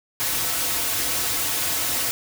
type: noise with comb filter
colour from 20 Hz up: white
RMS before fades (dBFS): -24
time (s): 0.2-2.11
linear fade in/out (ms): 0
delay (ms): 5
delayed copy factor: -0.8
effects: none